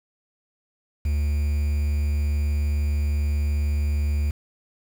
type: tone with quantisation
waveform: triangle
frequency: 73.42 Hz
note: D2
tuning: in tune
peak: -18 dBFS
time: 1.05-4.31 s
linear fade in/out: 5 ms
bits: 7
effects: none